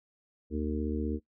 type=harmonic tone; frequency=75.9 Hz; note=D#2; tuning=42 cents flat; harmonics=1 / 3 / 4 / 5 / 6; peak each=-34 / -34 / -35 / -39 / -38 dBFS; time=0.5-1.2 s; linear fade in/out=50 ms; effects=noise-tail reverb RT60 0.1 s tail -19 dB re dry